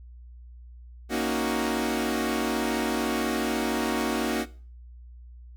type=chord; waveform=sawtooth; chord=D# minor seventh; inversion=second; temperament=equal; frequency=233.1 / 277.2 / 311.1 / 370 Hz; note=A#3 / C#4 / D#4 / F#4; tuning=0 / 0 / 0 / 0 cents; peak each=-25 / -28 / -28 / -26 dBFS; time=1.09-4.46 s; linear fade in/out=50 ms; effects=noise-tail reverb RT60 0.4 s tail -18 dB re dry + added 60 Hz sine -43 dBFS peak until 5.56 s